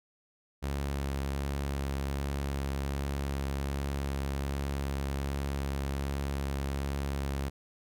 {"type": "tone with vibrato", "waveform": "sawtooth", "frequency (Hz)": 69.3, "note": "C#2", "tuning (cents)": 0, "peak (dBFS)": -27, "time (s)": [0.62, 7.5], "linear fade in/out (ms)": 20, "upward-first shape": "sine", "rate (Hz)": 1.3, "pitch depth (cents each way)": 13, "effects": []}